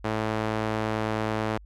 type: tone with band-pass filter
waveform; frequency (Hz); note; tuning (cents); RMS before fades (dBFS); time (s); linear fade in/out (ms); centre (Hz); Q
sawtooth; 109.2; A2; -13; -28; 0.04-1.58; 10; 830; 0.51
effects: added 50 Hz sine -45 dBFS peak until 1.65 s